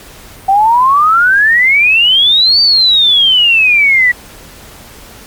sine exponential two-way sweep, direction up then down, 760 to 4637 to 1927 Hz, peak -5 dBFS, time 0.48-4.12 s, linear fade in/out 10 ms, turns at 2.61 s, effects pink hiss -35 dBFS RMS until 5.26 s + Opus 48 kbps

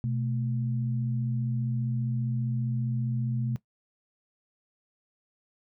sine tone pair together, 124.93 / 220 Hz, B2 / A3, +20 / 0 cents, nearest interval minor seventh, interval 980 cents, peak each -27 / -34 dBFS, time 0.04-3.56 s, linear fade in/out 0 ms, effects noise-tail reverb RT60 0.1 s tail -17 dB re dry

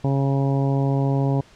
harmonic tone, 137.4 Hz, C#3, 15 cents flat, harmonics 1 / 2 / 3 / 4 / 5 / 6 / 7, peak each -19 / -25 / -29 / -31 / -33 / -35 / -36 dBFS, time 0.04-1.41 s, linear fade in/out 5 ms, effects pink hiss -51 dBFS RMS until 1.55 s + low-pass 6000 Hz 12 dB/octave

